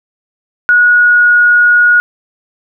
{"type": "tone with pitch glide", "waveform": "sine", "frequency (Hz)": [1456, 1447.6], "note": ["F#6", "F#6"], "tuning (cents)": [-28, -38], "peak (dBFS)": -4, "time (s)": [0.69, 2], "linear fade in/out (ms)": 0, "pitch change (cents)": -10, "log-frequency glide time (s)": [0.85, 1.36], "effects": []}